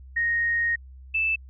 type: tone pair in turn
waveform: sine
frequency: 1864.7 / 2637 Hz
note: A#6 / E7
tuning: 0 / 0 cents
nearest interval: tritone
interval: 600 cents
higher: second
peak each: -21 dBFS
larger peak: neither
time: 0.16-0.76 / 1.14-1.36 s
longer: first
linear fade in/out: 10 ms
effects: added 65 Hz sine -42 dBFS peak until 1.49 s